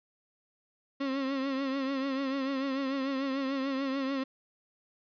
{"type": "tone with vibrato", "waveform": "35% pulse", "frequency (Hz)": 270.4, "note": "C#4", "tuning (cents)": -43, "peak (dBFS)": -28, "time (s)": [1, 4.24], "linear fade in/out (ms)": 10, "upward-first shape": "triangle", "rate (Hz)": 6.8, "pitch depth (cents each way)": 66, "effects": ["resampled to 11025 Hz", "11-bit"]}